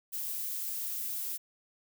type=noise; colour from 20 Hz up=violet; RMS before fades=-36 dBFS; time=0.12-1.38 s; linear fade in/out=20 ms; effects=none